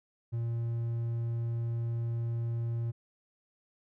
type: tone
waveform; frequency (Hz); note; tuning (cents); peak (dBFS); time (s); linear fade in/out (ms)
triangle; 116.54; A#2; 0; -28; 0.32-2.92; 20
effects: none